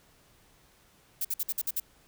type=noise bursts; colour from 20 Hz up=violet; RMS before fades=-30 dBFS; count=7; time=1.21-1.8 s; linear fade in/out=5 ms; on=38 ms; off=54 ms; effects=pink hiss -62 dBFS RMS until 2.07 s